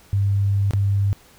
sine tone with dropouts, 99.6 Hz, G2, 28 cents sharp, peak -16 dBFS, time 0.13-1.13 s, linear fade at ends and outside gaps 0 ms, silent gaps 0.709-0.735 s, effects pink hiss -51 dBFS RMS until 1.38 s

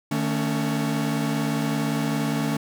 45% pulse tone cluster, 152.4 / 222.5 / 279.9 Hz, D#3 / A3 / C#4, -36 / +20 / +17 cents, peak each -27 dBFS, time 0.11-2.57 s, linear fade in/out 5 ms, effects none

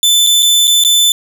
sawtooth tone with dropouts, 3520 Hz, A7, in tune, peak -4 dBFS, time 0.03-1.12 s, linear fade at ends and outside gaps 1 ms, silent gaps 0.266-0.27 / 0.424-0.428 / 0.672-0.677 / 0.838-0.848 s, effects none

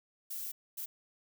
violet noise bursts at uneven times, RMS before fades -40 dBFS, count 2, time 0.3-0.52 / 0.77-0.86 s, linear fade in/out 10 ms, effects none

